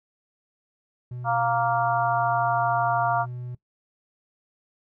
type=tone; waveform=triangle; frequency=123.47 Hz; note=B2; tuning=in tune; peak=-30 dBFS; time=1.11-3.55 s; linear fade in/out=5 ms
type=harmonic tone; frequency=233.1 Hz; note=A#3; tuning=in tune; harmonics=3 / 4 / 5 / 6; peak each=-24 / -26 / -28 / -30 dBFS; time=1.24-3.26 s; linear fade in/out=50 ms
effects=noise-tail reverb RT60 0.1 s tail -19 dB re dry